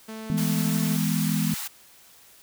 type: tone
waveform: sawtooth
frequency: 220 Hz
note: A3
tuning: in tune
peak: -31 dBFS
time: 0.08-0.97 s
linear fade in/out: 10 ms
type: chord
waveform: sine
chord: E major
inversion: none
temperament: equal with one note detuned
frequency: 162.54 / 207.7 / 246.9 Hz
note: E3 / G#3 / B3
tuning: -24 / 0 / 0 cents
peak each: -25 / -26 / -29 dBFS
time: 0.3-1.54 s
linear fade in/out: 0 ms
type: high-pass noise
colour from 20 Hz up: white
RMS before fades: -33 dBFS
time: 0.37-1.68 s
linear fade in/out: 10 ms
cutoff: 770 Hz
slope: 48 dB/octave
effects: white hiss -53 dBFS RMS until 2.42 s